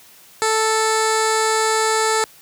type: tone with low-pass filter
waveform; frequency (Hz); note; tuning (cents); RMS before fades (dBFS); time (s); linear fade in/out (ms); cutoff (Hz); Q
15% pulse; 440; A4; 0; -18; 0.42-2.24; 0; 8600; 2.5
effects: white hiss -47 dBFS RMS until 2.41 s + high-pass 60 Hz 12 dB/octave